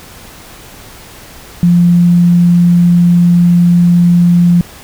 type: tone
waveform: sine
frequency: 174 Hz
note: F3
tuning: 6 cents flat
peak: -4 dBFS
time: 1.63-4.61 s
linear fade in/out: 0 ms
effects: pink hiss -34 dBFS RMS until 4.83 s